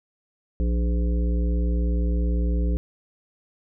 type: harmonic tone with a mistuned harmonic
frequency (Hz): 59.1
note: A#1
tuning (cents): +24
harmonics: 1 / 3 / 5 / 7 / 9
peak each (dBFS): -20 / -30 / -34 / -37 / -39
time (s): 0.6-2.77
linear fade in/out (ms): 0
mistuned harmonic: 9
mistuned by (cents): -70
effects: none